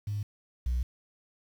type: tone pair in turn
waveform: sine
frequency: 103.5 / 61.54 Hz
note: G#2 / B1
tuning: -5 / -5 cents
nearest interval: major sixth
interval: 900 cents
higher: first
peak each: -29 / -24 dBFS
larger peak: second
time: 0.07-0.23 / 0.66-0.83 s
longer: second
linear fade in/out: 5 ms
effects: tanh soft clip ceiling -24 dBFS + 9-bit